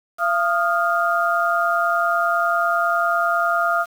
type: tone cluster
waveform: sine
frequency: 684 / 1234 / 1404 Hz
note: F5 / D#6 / F6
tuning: -36 / -15 / +9 cents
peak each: -21 dBFS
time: 0.18-3.86 s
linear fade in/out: 50 ms
effects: 7-bit